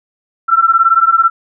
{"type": "beating tone pair", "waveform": "sine", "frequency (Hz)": [1337, 1355], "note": ["E6", "E6"], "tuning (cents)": [24, 47], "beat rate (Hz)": 18, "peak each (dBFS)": -10, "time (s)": [0.48, 1.3], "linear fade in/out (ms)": 20, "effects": []}